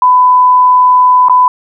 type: tone with dropouts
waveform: sine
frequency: 1001 Hz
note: B5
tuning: 23 cents sharp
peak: -3 dBFS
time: 0.02-1.48 s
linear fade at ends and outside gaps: 2 ms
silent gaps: 1.285-1.296 s
effects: none